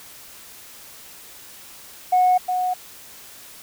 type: tone with echo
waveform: sine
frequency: 732 Hz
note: F#5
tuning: 19 cents flat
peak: -12 dBFS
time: 2.12-2.38 s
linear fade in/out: 10 ms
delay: 360 ms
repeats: 1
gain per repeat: -7 dB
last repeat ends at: 2.74 s
effects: tanh soft clip ceiling -10 dBFS + white hiss -43 dBFS RMS until 3.62 s